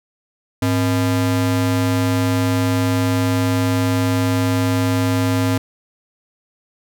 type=ring-modulated tone; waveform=square; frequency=185 Hz; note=F#3; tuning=in tune; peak=-13 dBFS; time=0.62-5.58 s; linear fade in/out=5 ms; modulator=80 Hz; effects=none